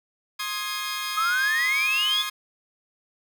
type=chord; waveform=15% pulse; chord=Ab major; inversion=first; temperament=equal with one note detuned; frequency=1058.7 / 1244.5 / 1661.2 Hz; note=C6 / Eb6 / Ab6; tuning=+20 / 0 / 0 cents; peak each=-26 dBFS; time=0.39-2.3 s; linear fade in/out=10 ms
type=exponential sweep; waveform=sine; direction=up; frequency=1244.5 to 3520 Hz; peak=-21 dBFS; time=1.16-2.23 s; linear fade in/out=20 ms
effects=none